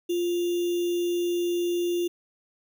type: tone with sample-and-hold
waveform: sine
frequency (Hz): 349.2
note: F4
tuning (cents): 0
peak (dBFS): -23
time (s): 0.09-2.08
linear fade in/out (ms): 10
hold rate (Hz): 3150
effects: none